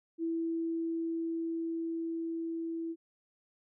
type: tone with level ramp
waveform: sine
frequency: 330 Hz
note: E4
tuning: 2 cents sharp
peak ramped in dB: -30 to -34 dBFS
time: 0.18-2.96 s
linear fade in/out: 50 ms
effects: none